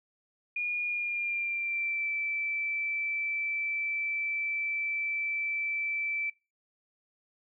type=tone with pitch glide; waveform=sine; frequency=2434 to 2325 Hz; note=D#7 to D7; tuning=-39 to -18 cents; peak=-29 dBFS; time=0.56-6.3 s; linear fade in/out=5 ms; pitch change=-79 cents; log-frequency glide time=0.85-2.09 s; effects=noise-tail reverb RT60 0.3 s tail -24 dB re dry